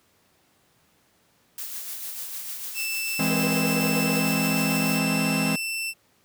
blue noise with tremolo, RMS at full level -33 dBFS, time 1.58-4.99 s, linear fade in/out 2 ms, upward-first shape sine, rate 6.7 Hz, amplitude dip 35%
sawtooth tone with pitch glide, 2653 to 2676 Hz, E7 to E7, +10 to +25 cents, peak -24 dBFS, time 2.74-5.94 s, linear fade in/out 50 ms, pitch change +15 cents, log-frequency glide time 4.4-5.82 s
45% pulse chord, E augmented, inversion none, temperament equal, 164.81 / 207.7 / 261.6 Hz, E3 / G#3 / B#3, 0 / 0 / 0 cents, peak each -27 dBFS, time 3.19-5.56 s, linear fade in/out 5 ms
sine tone bursts, 481.8 Hz, B4, 43 cents flat, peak -29 dBFS, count 14, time 3.3-4.197 s, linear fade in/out 2 ms, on 39 ms, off 27 ms
effects pink hiss -63 dBFS RMS until 6.24 s + high-pass 100 Hz 12 dB/octave

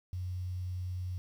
sine tone with quantisation, 91 Hz, F#2, 28 cents flat, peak -34 dBFS, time 0.13-1.18 s, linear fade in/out 0 ms, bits 10, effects none

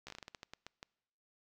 slowing click train, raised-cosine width 0.2 ms, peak -29 dBFS, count 13, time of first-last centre 0.07-0.829 s, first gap 14 ms, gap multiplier 1.25, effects noise-tail reverb RT60 1.0 s tail -26 dB re dry

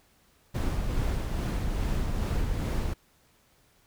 brown noise with tremolo, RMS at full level -27 dBFS, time 0.54-2.94 s, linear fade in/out 10 ms, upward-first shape sine, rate 2.4 Hz, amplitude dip 30%, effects pink hiss -64 dBFS RMS until 3.86 s

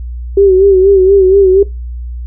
sine tone with vibrato, 385.3 Hz, G4, 30 cents flat, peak -3 dBFS, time 0.37-1.63 s, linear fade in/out 5 ms, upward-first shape sine, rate 4.2 Hz, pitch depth 68 cents each way, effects noise-tail reverb RT60 0.2 s tail -19 dB re dry + added 60 Hz sine -19 dBFS peak until 2.26 s

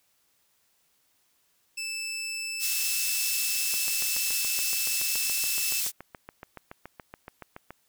20% pulse tone, 2637 Hz, E7, in tune, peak -27 dBFS, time 1.77-5.81 s, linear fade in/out 10 ms
pink high-pass noise, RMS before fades -29 dBFS, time 2.59-5.92 s, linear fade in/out 50 ms, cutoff 5500 Hz, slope 12 dB/octave
click train, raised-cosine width 0.5 ms, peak -25 dBFS, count 29, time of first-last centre 3.74-7.706 s, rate 7.06 Hz
effects white hiss -69 dBFS RMS until 7.88 s

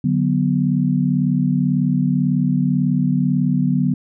sine chord, B minor, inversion first, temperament equal, 146.83 / 185 / 246.9 Hz, D3 / F#3 / B3, 0 / 0 / 0 cents, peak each -19 dBFS, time 0.04-3.94 s, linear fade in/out 5 ms, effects none

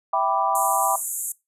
sine chord, E minor seventh, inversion none, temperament equal, 659.3 / 784 / 987.8 / 1174.7 Hz, E5 / G5 / B5 / D6, 0 / 0 / 0 / 0 cents, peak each -26 / -23 / -24 / -25 dBFS, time 0.13-0.96 s, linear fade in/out 5 ms
pink band-pass noise, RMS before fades -29 dBFS, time 0.55-1.32 s, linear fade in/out 2 ms, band 6900 to 13000 Hz, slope 96 dB/octave
effects noise-tail reverb RT60 0.2 s tail -20 dB re dry

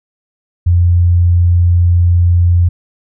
sine tone, 87.31 Hz, F2, in tune, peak -6 dBFS, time 0.66-2.69 s, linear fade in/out 10 ms, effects none

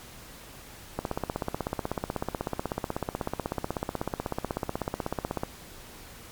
click train, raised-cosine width 1 ms, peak -14 dBFS, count 73, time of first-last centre 0.99-5.434 s, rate 16.2 Hz, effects pink hiss -47 dBFS RMS until 6.31 s + MP3 96 kbps

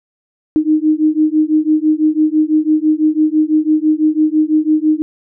sine beating tone pair, 306.3 / 312.3 Hz, D#4 / D#4, -27 / +7 cents, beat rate 6 Hz, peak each -13 dBFS, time 0.56-5.02 s, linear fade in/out 0 ms, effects none

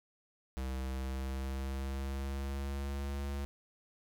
square tone with pitch glide, 65.41 to 70.1 Hz, C2 to C#2, 0 to +20 cents, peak -36 dBFS, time 0.57-3.45 s, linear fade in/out 0 ms, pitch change +120 cents, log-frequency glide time 0.83-3.23 s, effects none

